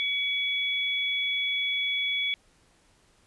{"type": "tone pair together", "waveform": "sine", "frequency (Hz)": [2264, 3392], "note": ["C#7", "G#7"], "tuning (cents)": [36, 36], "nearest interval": "perfect fifth", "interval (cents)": 700, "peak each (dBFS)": -28, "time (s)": [0, 2.34], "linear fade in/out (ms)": 0, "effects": ["pink hiss -63 dBFS RMS until 3.26 s", "resampled to 24000 Hz"]}